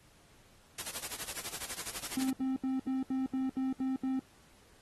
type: noise with tremolo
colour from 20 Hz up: white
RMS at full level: -37 dBFS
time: 0.78-2.3 s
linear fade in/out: 5 ms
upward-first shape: sine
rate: 12 Hz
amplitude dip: 85%
type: tone bursts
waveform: triangle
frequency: 263 Hz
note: C4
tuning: 9 cents sharp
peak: -28 dBFS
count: 9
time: 2.17-4.194 s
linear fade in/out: 2 ms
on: 160 ms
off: 73 ms
effects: pink hiss -63 dBFS RMS until 4.81 s + AAC 32 kbps